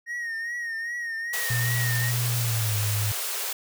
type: tone with vibrato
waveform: triangle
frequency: 1864.7 Hz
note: A#6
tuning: in tune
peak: -27 dBFS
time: 0.06-2.13 s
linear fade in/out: 50 ms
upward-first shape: triangle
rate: 2.5 Hz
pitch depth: 68 cents each way
type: high-pass noise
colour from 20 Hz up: white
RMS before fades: -30 dBFS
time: 1.33-3.53 s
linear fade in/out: 5 ms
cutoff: 370 Hz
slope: 96 dB/octave
type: tone with pitch glide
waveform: sine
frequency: 120 to 105.07 Hz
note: B2 to G#2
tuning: -49 to +21 cents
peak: -24 dBFS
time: 1.5-3.12 s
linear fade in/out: 5 ms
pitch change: -230 cents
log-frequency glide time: 2.36-2.78 s
effects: none